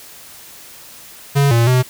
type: tone with pitch steps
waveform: square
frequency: 140.7 / 116.8 / 127 Hz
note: C#3 / A#2 / B2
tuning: +26 / +4 / +49 cents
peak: -11 dBFS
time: 1.35-1.83 s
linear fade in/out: 20 ms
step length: 160 ms
effects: white hiss -39 dBFS RMS until 1.89 s